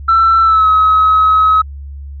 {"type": "tone with pitch glide", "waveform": "sine", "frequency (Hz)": [1337, 1278.1], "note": ["E6", "D#6"], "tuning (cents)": [24, 46], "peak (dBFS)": -5, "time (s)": [0.08, 1.62], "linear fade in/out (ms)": 10, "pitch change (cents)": -78, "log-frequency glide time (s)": [0.42, 0.68], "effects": ["tanh soft clip ceiling -3 dBFS", "added 70 Hz sine -25 dBFS peak until 2.2 s"]}